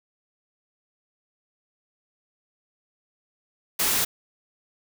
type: noise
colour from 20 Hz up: white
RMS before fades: -23 dBFS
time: 3.79-4.05 s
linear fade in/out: 10 ms
effects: none